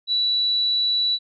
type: tone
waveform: sine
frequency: 3941 Hz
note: B7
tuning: 4 cents flat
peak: -18 dBFS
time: 0.07-1.19 s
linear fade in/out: 50 ms
effects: none